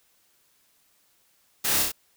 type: noise with echo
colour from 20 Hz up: white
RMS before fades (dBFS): -26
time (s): 1.64-1.83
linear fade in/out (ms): 10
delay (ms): 30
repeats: 3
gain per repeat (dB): -2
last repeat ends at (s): 1.92
effects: white hiss -65 dBFS RMS until 2.16 s